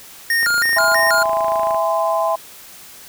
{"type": "tone with vibrato", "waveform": "square", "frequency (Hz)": 1616, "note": "G#6", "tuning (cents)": -48, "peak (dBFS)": -15, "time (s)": [0.3, 1.23], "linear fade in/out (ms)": 2, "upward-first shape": "square", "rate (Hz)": 3.1, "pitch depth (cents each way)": 230}
{"type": "click train", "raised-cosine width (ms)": 0.5, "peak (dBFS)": -16, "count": 36, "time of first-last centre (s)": [0.43, 1.746], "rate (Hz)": 26.6}
{"type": "chord", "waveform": "sine", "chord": "E augmented", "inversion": "none", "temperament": "just", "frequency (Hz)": [659.3, 824.1, 1030.1], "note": ["E5", "G#5", "B#5"], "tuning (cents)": [0, -14, -27], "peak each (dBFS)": [-18, -22, -20], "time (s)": [0.76, 2.36], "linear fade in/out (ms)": 10}
{"effects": ["white hiss -40 dBFS RMS until 3.08 s"]}